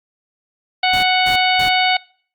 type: harmonic tone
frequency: 740 Hz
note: F#5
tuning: in tune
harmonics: 1 / 2 / 3 / 4 / 5 / 6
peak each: -16 / -24 / -19 / -21 / -24 / -25 dBFS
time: 0.83-1.97 s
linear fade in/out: 5 ms
type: noise bursts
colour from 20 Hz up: pink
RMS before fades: -29 dBFS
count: 3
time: 0.93-1.69 s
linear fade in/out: 5 ms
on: 100 ms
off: 230 ms
effects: noise-tail reverb RT60 0.5 s tail -25 dB re dry + Opus 48 kbps